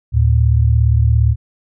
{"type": "tone pair together", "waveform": "sine", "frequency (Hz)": [75, 112.37], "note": ["D2", "A2"], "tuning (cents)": [37, 37], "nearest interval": "perfect fifth", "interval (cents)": 700, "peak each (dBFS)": -12, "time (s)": [0.12, 1.36], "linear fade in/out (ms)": 50, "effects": []}